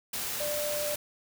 sine tone in noise, 592 Hz, D5, 14 cents sharp, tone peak -31 dBFS, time 0.4-0.95 s, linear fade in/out 5 ms, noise white, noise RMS -34 dBFS, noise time 0.13-0.96 s, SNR 0 dB, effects none

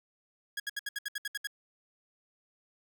sawtooth tone bursts, 1657 Hz, G#6, 4 cents flat, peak -29 dBFS, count 10, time 0.57-1.472 s, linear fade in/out 5 ms, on 29 ms, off 68 ms, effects none

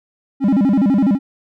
triangle tone with vibrato, 233.1 Hz, A#3, in tune, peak -9 dBFS, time 0.4-1.19 s, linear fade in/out 50 ms, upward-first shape square, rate 12 Hz, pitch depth 270 cents each way, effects none

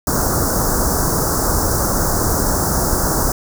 pink band-stop noise, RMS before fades -17 dBFS, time 0.07-3.32 s, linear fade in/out 2 ms, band 1500 to 5200 Hz, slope 48 dB/octave, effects none

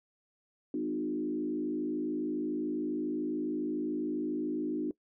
sine tone with frequency modulation, 304 Hz, D#4, 40 cents flat, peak -30 dBFS, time 0.74-4.91 s, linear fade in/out 2 ms, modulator 52.8 Hz, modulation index 1.1, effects noise-tail reverb RT60 0.1 s tail -21 dB re dry

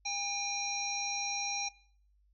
harmonic tone, 806 Hz, G5, 48 cents sharp, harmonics 1 / 3 / 5 / 7 / 8, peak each -40 / -38 / -40 / -37 / -50 dBFS, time 0.05-1.69 s, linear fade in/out 10 ms, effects noise-tail reverb RT60 0.6 s tail -21 dB re dry + added 50 Hz sine -65 dBFS peak until 2.33 s

